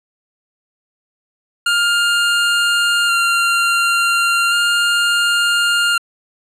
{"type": "tone with vibrato", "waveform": "25% pulse", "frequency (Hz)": 1396.9, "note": "F6", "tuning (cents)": 0, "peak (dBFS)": -9, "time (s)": [1.66, 5.98], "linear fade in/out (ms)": 5, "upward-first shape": "square", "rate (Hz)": 0.35, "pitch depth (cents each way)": 12, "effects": ["low-pass 10000 Hz 12 dB/octave"]}